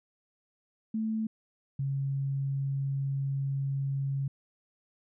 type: tone pair in turn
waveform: sine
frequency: 220 / 137.39 Hz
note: A3 / C#3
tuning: 0 / -15 cents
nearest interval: minor sixth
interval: 815 cents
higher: first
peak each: -28 dBFS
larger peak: neither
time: 0.94-1.27 / 1.79-4.28 s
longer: second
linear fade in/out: 5 ms
effects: none